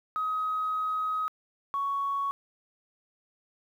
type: tone pair in turn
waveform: sine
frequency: 1264 / 1113.9 Hz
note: D#6 / C#6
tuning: +27 / +8 cents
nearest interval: major second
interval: 219 cents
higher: first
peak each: -26 dBFS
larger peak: neither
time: 0.16-1.28 / 1.74-2.31 s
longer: first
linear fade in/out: 0 ms
effects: tanh soft clip ceiling -22 dBFS + 10-bit